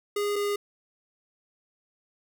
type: tone pair in turn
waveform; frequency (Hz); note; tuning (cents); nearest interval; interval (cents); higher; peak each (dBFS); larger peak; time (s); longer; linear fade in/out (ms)
square; 410.7 / 408.6; G#4 / G#4; -19 / -28; unison; 9; first; -26; neither; 0.16-0.36 / 0.36-0.56; neither; 5
effects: none